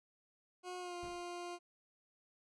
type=tone with pitch glide; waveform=20% pulse; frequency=361.9 to 350.8 Hz; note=F#4 to F4; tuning=-38 to +8 cents; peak=-38 dBFS; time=0.63-1.59 s; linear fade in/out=50 ms; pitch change=-54 cents; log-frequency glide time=0.79-0.96 s
type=noise with exponential decay; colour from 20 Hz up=brown; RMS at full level=-48 dBFS; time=1.03-1.3 s; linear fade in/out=2 ms; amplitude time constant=58 ms
effects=resampled to 22050 Hz